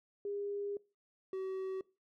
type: tone pair in turn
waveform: sine / triangle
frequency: 405.2 / 379.8 Hz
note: G#4 / F#4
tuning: -43 / +45 cents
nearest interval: minor second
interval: 112 cents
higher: first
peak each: -36 / -34 dBFS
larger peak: second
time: 0.25-0.77 / 1.33-1.81 s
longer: first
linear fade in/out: 2 ms
effects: noise-tail reverb RT60 0.3 s tail -22 dB re dry